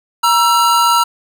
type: tone pair together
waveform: square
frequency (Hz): 947.3 / 1339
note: A#5 / E6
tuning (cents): +28 / +27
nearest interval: tritone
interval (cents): 599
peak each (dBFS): -13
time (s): 0.23-1.04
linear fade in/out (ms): 10
effects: none